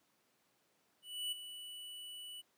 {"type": "tone with ADSR envelope", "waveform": "square", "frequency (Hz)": 2960, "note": "F#7", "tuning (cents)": 0, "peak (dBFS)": -36, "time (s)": [1.02, 2.42], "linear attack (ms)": 300, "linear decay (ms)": 12, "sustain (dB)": -11, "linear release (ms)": 20, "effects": ["pink hiss -75 dBFS RMS until 2.57 s", "high-pass 200 Hz 12 dB/octave"]}